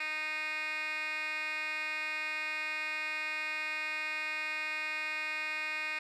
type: tone with band-pass filter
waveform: 10% pulse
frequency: 308.9 Hz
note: D#4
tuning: 12 cents flat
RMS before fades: -36 dBFS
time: 0-5.99 s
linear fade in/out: 5 ms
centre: 2500 Hz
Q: 6.4
effects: none

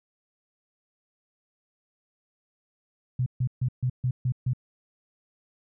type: tone bursts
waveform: sine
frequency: 126.2 Hz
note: B2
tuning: 38 cents sharp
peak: -22 dBFS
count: 7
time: 3.19-4.534 s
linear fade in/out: 5 ms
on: 72 ms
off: 140 ms
effects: none

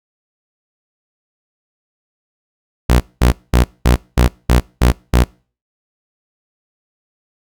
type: tone bursts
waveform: sawtooth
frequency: 60.8 Hz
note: B1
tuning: 26 cents flat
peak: -4 dBFS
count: 8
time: 2.89-5.24 s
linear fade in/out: 10 ms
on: 110 ms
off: 210 ms
effects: noise-tail reverb RT60 0.4 s tail -25 dB re dry

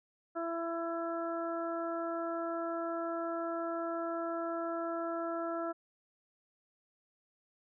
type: harmonic tone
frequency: 334.3 Hz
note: E4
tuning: 24 cents sharp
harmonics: 1 / 2 / 3 / 4 / 5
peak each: -38 / -37 / -48 / -40 / -52 dBFS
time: 0.35-5.73 s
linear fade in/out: 20 ms
effects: none

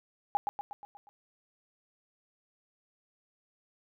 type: tone with echo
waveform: sine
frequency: 817 Hz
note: G#5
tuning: 29 cents flat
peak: -23 dBFS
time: 0.35-0.37 s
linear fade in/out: 0 ms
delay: 120 ms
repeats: 6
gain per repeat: -5 dB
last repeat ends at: 1.09 s
effects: none

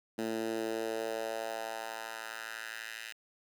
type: tone with high-pass filter sweep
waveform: 10% pulse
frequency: 112.2 Hz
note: A2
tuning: 34 cents sharp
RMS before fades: -38 dBFS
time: 0.18-3.13 s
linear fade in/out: 10 ms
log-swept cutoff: 250 to 2200 Hz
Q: 2.1
effects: none

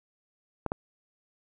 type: clicks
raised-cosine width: 1 ms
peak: -15 dBFS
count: 2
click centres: 0.663 / 0.719 s
effects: none

